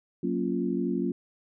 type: chord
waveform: sine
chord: Gb major seventh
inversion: none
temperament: equal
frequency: 185 / 233.1 / 277.2 / 349.2 Hz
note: Gb3 / Bb3 / Db4 / F4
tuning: 0 / 0 / 0 / 0 cents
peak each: -31 dBFS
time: 0.23-1.12 s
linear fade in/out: 5 ms
effects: none